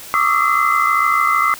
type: tone cluster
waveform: sine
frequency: 1125 / 1192 / 1245 / 1327 / 2051 Hz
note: C#6 / D6 / D#6 / E6 / C7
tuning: +25 / +25 / +1 / +11 / -35 cents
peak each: -19 dBFS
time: 0.14-1.54 s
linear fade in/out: 0 ms
effects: white hiss -35 dBFS RMS until 1.59 s